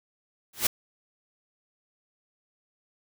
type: noise with exponential growth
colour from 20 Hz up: white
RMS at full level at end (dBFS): -18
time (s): 0.53-0.67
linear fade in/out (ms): 5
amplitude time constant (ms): 30
effects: none